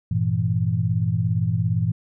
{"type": "chord", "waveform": "sine", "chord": "E diminished", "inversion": "first", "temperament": "equal with one note detuned", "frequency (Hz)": [99.14, 116.54, 164.81], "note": ["G2", "Bb2", "E3"], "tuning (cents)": [20, 0, 0], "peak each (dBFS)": [-24, -22, -24], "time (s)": [0.11, 1.92], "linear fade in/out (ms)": 5, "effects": []}